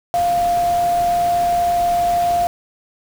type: tone in noise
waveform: sine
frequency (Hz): 698.5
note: F5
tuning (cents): 0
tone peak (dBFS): -14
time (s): 0.14-2.47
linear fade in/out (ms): 0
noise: pink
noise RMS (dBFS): -31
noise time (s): 0.14-2.47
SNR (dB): +14
effects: none